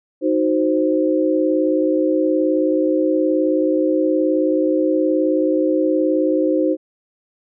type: chord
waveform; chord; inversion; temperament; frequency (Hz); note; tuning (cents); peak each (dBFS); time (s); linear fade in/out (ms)
sine; C diminished; first; equal; 311.1 / 370 / 523.3; Eb4 / Gb4 / C5; 0 / 0 / 0; -17 / -21 / -19; 0.21-6.77; 50
effects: none